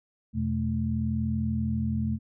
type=tone cluster; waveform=sine; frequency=85 / 125.6 / 218.1 Hz; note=F2 / B2 / A3; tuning=-46 / +30 / -15 cents; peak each=-30 / -31 / -28 dBFS; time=0.33-2.19 s; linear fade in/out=50 ms; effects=none